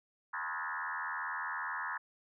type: tone with frequency modulation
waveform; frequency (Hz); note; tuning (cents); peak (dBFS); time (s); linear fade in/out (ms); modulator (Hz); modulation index
sine; 1356; E6; +49; -35; 0.33-1.98; 10; 82.3; 5.4
effects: none